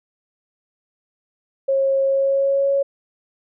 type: tone with pitch glide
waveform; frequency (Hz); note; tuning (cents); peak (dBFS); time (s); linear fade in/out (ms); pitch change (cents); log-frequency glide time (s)
sine; 542 to 554.3; C#5 to C#5; -39 to 0; -15; 1.68-2.83; 10; +39; 2.03-2.7
effects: none